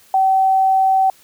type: tone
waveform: sine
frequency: 766 Hz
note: G5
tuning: 40 cents flat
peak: -11 dBFS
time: 0.14-1.1 s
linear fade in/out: 2 ms
effects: white hiss -50 dBFS RMS until 1.23 s